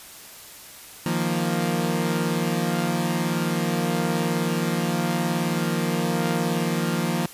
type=chord; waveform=sawtooth; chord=Eb suspended second; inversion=none; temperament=equal; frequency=155.56 / 174.61 / 233.1 Hz; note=Eb3 / F3 / Bb3; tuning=0 / 0 / 0 cents; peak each=-24 / -21 / -23 dBFS; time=1.06-7.26 s; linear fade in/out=2 ms; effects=white hiss -43 dBFS RMS until 7.33 s + resampled to 32000 Hz